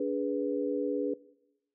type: chord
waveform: sine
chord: G# diminished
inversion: second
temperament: equal with one note detuned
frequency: 287.3 / 415.3 / 493.9 Hz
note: D4 / G#4 / B4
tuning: -38 / 0 / 0 cents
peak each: -32 / -33 / -32 dBFS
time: 0-1.14 s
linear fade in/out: 5 ms
effects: noise-tail reverb RT60 0.9 s tail -20 dB re dry